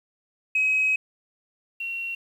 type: tone pair in turn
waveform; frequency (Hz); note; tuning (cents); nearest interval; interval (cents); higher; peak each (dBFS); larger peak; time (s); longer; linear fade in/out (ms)
sine; 2543 / 2735; D#7 / F7; +37 / -37; minor second; 126; second; -18 / -28; first; 0.55-0.96 / 1.8-2.15; first; 5
effects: tanh soft clip ceiling -15 dBFS + 9-bit

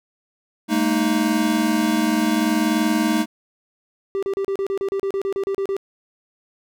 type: chord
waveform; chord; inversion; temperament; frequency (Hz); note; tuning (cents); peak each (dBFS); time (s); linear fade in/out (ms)
square; Ab suspended second; none; equal with one note detuned; 207.7 / 228.3 / 311.1; Ab3 / Bb3 / Eb4; 0 / -36 / 0; -25 / -22 / -21; 0.68-3.26; 50
type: tone bursts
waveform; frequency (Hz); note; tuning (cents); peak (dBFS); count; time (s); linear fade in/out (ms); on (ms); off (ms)
triangle; 391.7; G4; -1; -18; 15; 4.15-5.766; 0; 76; 34
effects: none

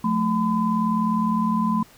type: tone cluster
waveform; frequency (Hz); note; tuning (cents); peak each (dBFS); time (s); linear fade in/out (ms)
sine; 180.2 / 219.9 / 1012; F#3 / A3 / B5; -45 / -1 / +42; -26 / -21 / -24; 0.04-1.83; 5
effects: pink hiss -51 dBFS RMS until 1.97 s

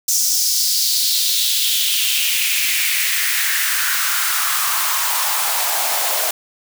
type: noise with high-pass filter sweep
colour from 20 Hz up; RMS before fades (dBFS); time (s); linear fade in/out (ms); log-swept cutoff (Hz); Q
white; -18; 0.08-6.31; 5; 6000 to 630; 3.2
effects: none

